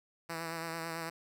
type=tone with vibrato; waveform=5% pulse; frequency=164.81 Hz; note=E3; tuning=in tune; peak=-26 dBFS; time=0.29-1.1 s; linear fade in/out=10 ms; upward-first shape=sine; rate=9 Hz; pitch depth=28 cents each way; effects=none